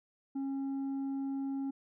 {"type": "tone with tanh clipping", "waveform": "sine", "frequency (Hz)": 272.7, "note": "C#4", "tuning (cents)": -28, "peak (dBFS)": -34, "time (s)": [0.35, 1.71], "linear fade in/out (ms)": 10, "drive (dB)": 4, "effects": []}